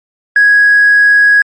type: tone with hard clipping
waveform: sine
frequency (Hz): 1661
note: G#6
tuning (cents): 0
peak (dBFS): -4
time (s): 0.36-1.42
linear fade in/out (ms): 2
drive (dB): 1
effects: MP3 32 kbps